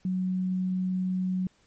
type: tone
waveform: sine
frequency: 185 Hz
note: F#3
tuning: in tune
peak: -25 dBFS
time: 0.05-1.47 s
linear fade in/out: 2 ms
effects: pink hiss -65 dBFS RMS until 1.66 s + MP3 32 kbps